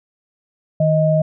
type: tone pair together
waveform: sine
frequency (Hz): 156.6 / 627.2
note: D#3 / D#5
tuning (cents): +11 / +14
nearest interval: 2 octaves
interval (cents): 2403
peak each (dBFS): -15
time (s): 0.8-1.22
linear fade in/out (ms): 5
effects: none